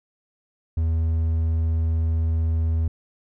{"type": "tone", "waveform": "triangle", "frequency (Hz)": 81.1, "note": "E2", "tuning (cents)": -28, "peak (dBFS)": -17, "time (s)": [0.77, 2.88], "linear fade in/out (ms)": 5, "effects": []}